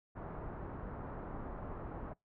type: low-pass noise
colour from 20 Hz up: pink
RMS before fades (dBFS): -44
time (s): 0.15-2.14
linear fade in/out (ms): 20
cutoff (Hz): 1300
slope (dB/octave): 24
effects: noise-tail reverb RT60 0.2 s tail -26 dB re dry